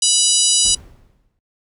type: harmonic tone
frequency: 981 Hz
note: B5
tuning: 12 cents flat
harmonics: 3 / 4 / 5 / 6 / 7 / 8 / 9 / 10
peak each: -21 / -21 / -21 / -21 / -21 / -21 / -21 / -21 dBFS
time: 0.02-0.75 s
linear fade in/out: 5 ms
type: noise with exponential decay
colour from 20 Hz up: brown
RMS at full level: -30 dBFS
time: 0.65-1.39 s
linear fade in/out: 1 ms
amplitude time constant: 160 ms
effects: noise-tail reverb RT60 0.1 s tail -22 dB re dry